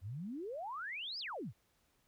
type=exponential two-way sweep; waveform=sine; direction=up then down; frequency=85.3 to 5220 to 85.3 Hz; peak=-40 dBFS; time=0.01-1.53 s; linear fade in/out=50 ms; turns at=1.19 s; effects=pink hiss -75 dBFS RMS until 2.07 s